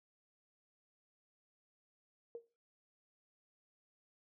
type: tone with exponential decay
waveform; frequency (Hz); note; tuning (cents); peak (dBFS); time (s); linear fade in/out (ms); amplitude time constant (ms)
sine; 466.2; A#4; 0; -39; 2.35-2.47; 1; 25
effects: noise-tail reverb RT60 0.3 s tail -17 dB re dry